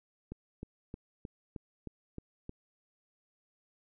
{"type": "click train", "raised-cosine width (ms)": 3, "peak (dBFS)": -28, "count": 8, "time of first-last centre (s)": [0.32, 2.494], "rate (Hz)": 3.22, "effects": []}